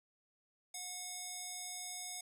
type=tone with band-pass filter; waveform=square; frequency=728 Hz; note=F#5; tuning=28 cents flat; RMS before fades=-45 dBFS; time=0.74-2.21 s; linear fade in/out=5 ms; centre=7800 Hz; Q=1.6; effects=none